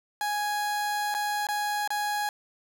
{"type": "tone with dropouts", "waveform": "30% pulse", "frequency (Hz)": 830.6, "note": "G#5", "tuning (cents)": 0, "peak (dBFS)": -24, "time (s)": [0.21, 2.29], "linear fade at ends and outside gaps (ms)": 1, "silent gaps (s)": [[1.142, 1.148], [1.469, 1.487], [1.876, 1.904]], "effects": []}